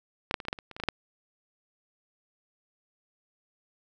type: clicks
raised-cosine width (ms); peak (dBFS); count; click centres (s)
0.3; -13 / -8 / -22 / -26 / -12 / -14 / -26 / -28 / -24 / -21 / -13 / -9; 12; 0.311 / 0.342 / 0.402 / 0.452 / 0.484 / 0.529 / 0.588 / 0.713 / 0.765 / 0.8 / 0.837 / 0.887
effects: none